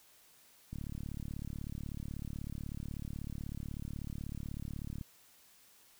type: click train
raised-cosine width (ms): 5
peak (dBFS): -29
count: 156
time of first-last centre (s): 0.73-5.012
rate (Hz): 36.2
effects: white hiss -63 dBFS RMS until 5.99 s